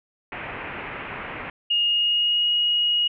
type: low-pass noise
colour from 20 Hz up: white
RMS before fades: -34 dBFS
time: 0.32-1.5 s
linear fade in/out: 2 ms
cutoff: 2600 Hz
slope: 48 dB/octave
type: tone with pitch glide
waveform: sine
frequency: 2851 to 2887 Hz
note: F7 to F#7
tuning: +35 to -43 cents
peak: -18 dBFS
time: 1.7-3.08 s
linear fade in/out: 10 ms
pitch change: +22 cents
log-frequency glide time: 1.86-2.5 s
effects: none